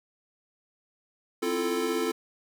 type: chord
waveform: square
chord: F major seventh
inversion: second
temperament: equal with one note detuned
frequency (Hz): 261.6 / 329.6 / 346 / 440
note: C4 / E4 / F4 / A4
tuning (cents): 0 / 0 / -16 / 0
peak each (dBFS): -34 / -36 / -32 / -30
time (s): 1.42-2.12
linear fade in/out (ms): 10
effects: none